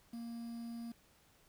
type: tone with quantisation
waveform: triangle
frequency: 233.1 Hz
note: A#3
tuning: in tune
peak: -40 dBFS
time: 0.13-0.92 s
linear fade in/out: 5 ms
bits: 10
effects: pink hiss -68 dBFS RMS until 1.48 s